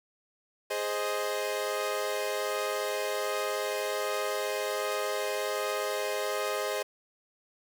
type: chord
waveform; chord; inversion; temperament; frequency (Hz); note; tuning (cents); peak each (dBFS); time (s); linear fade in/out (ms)
sawtooth; Ab major; none; equal; 415.3 / 523.3 / 622.3; Ab4 / C5 / Eb5; 0 / 0 / 0; -30; 0.7-6.83; 10
effects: none